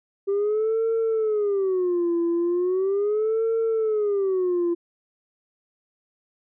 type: tone with vibrato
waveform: sine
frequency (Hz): 392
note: G4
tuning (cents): 0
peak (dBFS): -18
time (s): 0.27-4.75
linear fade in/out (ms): 20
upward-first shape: sine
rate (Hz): 0.38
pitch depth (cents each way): 250
effects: tanh soft clip ceiling -18 dBFS